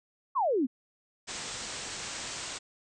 sine exponential sweep, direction down, 1173 to 233.7 Hz, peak -24 dBFS, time 0.35-0.67 s, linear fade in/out 20 ms
white low-pass noise, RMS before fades -39 dBFS, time 1.27-2.59 s, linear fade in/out 20 ms, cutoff 8400 Hz, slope 96 dB/octave
effects none

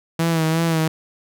sawtooth tone with vibrato, 162.8 Hz, E3, 21 cents flat, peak -13 dBFS, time 0.19-0.88 s, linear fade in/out 5 ms, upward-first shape sine, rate 2.8 Hz, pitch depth 44 cents each way, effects none

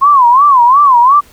sine tone with vibrato, 1053 Hz, C6, 11 cents sharp, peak -3 dBFS, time 0.01-1.21 s, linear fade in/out 20 ms, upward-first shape sine, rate 2.8 Hz, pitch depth 190 cents each way, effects pink hiss -43 dBFS RMS until 1.32 s

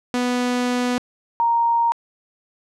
sawtooth / sine tone pair in turn, 246.9 / 932.2 Hz, B3 / A#5, 0 / 0 cents, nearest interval octave + major seventh, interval 2300 cents, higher second, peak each -15 dBFS, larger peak neither, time 0.14-0.98 / 1.4-1.92 s, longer first, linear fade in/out 0 ms, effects low-pass 8000 Hz 12 dB/octave

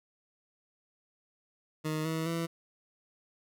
20% pulse tone with pitch steps, 155.56 / 160.86 / 166.34 Hz, D#3 / E3 / E3, 0 / -42 / +16 cents, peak -26 dBFS, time 1.84-2.47 s, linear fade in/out 20 ms, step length 210 ms, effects none

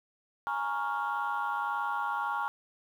sine chord, Bb minor seventh, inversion third, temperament equal, 830.6 / 932.3 / 1108.7 / 1396.9 Hz, Ab5 / Bb5 / Db6 / F6, 0 / 0 / 0 / 0 cents, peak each -34 dBFS, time 0.47-2.48 s, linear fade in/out 0 ms, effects tanh soft clip ceiling -23 dBFS + 10-bit

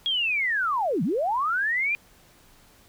sine linear two-way sweep, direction down then up, 3322 to 146.83 to 2450 Hz, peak -22 dBFS, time 0.06-1.95 s, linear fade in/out 0 ms, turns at 1.03 s, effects pink hiss -56 dBFS RMS until 2.88 s

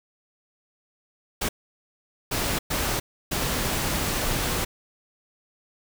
pink noise bursts at uneven times, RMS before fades -26 dBFS, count 4, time 1.41-1.49 / 2.31-2.59 / 2.7-3 / 3.31-4.65 s, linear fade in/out 10 ms, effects none

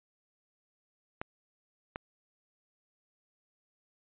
clicks, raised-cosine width 0.5 ms, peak -20 / -21 dBFS, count 2, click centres 1.215 / 1.959 s, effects resampled to 8000 Hz

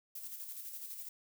violet noise with tremolo, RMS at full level -44 dBFS, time 0.15-1.09 s, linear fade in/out 5 ms, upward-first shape square, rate 12 Hz, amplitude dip 40%, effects none

